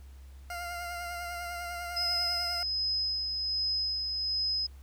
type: tone with vibrato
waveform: 20% pulse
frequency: 698.5 Hz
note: F5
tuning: in tune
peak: -31 dBFS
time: 0.5-2.63 s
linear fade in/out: 2 ms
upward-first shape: triangle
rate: 10 Hz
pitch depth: 29 cents each way
type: tone with tremolo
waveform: sine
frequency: 5070 Hz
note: D#8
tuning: 32 cents sharp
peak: -27 dBFS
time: 1.96-4.67 s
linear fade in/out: 10 ms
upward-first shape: sine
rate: 1.3 Hz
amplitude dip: 35%
effects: added 67 Hz sine -46 dBFS peak until 4.82 s + pink hiss -63 dBFS RMS until 4.82 s